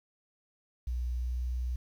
sine tone with pitch glide, 61 to 61.74 Hz, B1 to B1, -21 to 0 cents, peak -30 dBFS, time 0.87-1.76 s, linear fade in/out 5 ms, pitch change +21 cents, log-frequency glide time 1.13-1.43 s, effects 10-bit

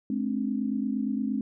sine tone cluster, 213.4 / 261.8 / 290.6 Hz, G#3 / C4 / D4, +47 / +1 / -18 cents, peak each -29 / -29 / -35 dBFS, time 0.1-1.41 s, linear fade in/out 2 ms, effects none

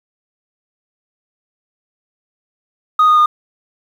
sine tone with pitch steps, 1244.5 / 1232.3 / 1220.3 Hz, D#6 / D#6 / D#6, 0 / -17 / -34 cents, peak -5 dBFS, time 2.99-3.26 s, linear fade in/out 5 ms, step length 90 ms, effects tanh soft clip ceiling -6 dBFS + 7-bit

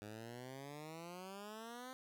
10% pulse exponential sweep, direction up, 103.3 to 261.6 Hz, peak -40 dBFS, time 0.02-1.93 s, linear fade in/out 0 ms, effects none

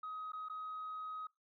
sine tone with dropouts, 1262 Hz, D#6, 24 cents sharp, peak -40 dBFS, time 0.03-1.27 s, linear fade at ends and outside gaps 5 ms, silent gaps 0.32-0.332 / 0.486-0.497 s, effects noise-tail reverb RT60 0.2 s tail -23 dB re dry + tanh soft clip ceiling -38 dBFS

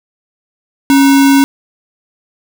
sine tone with sample-and-hold, 275.5 Hz, C#4, 11 cents flat, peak -4 dBFS, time 0.9-1.44 s, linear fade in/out 0 ms, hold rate 1225 Hz, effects none

